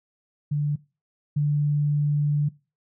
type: tone pair in turn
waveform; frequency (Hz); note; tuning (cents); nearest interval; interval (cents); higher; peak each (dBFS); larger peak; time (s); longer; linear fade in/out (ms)
sine; 146.83 / 146.83; D3 / D3; 0 / 0; unison; 0; neither; -21 / -19; second; 0.51-0.76 / 1.36-2.49; second; 10
effects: noise-tail reverb RT60 0.3 s tail -21 dB re dry